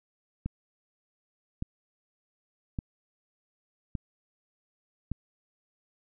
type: click train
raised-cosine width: 5 ms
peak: -19 dBFS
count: 5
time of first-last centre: 0.46-5.117 s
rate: 0.859 Hz
effects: none